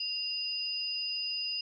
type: tone pair together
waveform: sine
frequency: 2794 / 4957 Hz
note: F7 / D#8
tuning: 0 / -7 cents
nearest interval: minor seventh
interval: 993 cents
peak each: -37 / -33 dBFS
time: 0-1.61 s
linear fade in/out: 5 ms
effects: none